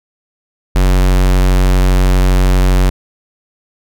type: tone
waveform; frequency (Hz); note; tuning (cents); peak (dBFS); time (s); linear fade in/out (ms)
square; 46.25; F#1; 0; -8; 0.75-2.9; 10
effects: none